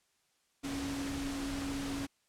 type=tone in noise; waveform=sine; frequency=277.2 Hz; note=C#4; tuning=in tune; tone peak=-36 dBFS; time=0.63-2.07 s; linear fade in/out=20 ms; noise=pink; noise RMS=-41 dBFS; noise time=0.63-2.07 s; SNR=+2 dB; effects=white hiss -74 dBFS RMS until 2.28 s + low-pass 9000 Hz 12 dB/octave